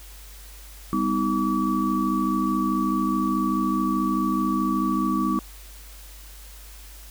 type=tone cluster; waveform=sine; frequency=198 / 251.7 / 316.5 / 1146 Hz; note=G3 / B3 / D#4 / D6; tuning=+18 / +33 / +30 / -43 cents; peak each=-26 dBFS; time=0.93-5.39 s; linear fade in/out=0 ms; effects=added 50 Hz sine -42 dBFS peak until 7.1 s + white hiss -47 dBFS RMS until 7.1 s